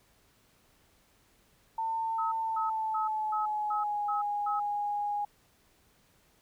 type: tone with pitch glide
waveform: sine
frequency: 899 to 824.4 Hz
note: A5 to G#5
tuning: +37 to -13 cents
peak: -29 dBFS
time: 1.78-5.25 s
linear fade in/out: 5 ms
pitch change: -150 cents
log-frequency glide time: 2.36-4.09 s
type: tone bursts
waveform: sine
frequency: 1282 Hz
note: E6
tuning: 49 cents flat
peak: -31 dBFS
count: 7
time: 2.18-4.6 s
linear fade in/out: 10 ms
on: 140 ms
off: 240 ms
effects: pink hiss -66 dBFS RMS until 6.41 s